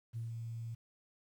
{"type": "tone with ADSR envelope", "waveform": "sine", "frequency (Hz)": 115, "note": "A#2", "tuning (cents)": -23, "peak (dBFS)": -36, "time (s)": [0.13, 0.75], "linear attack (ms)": 35, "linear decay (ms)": 140, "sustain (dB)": -3, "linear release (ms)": 10, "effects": ["tanh soft clip ceiling -32 dBFS", "11-bit"]}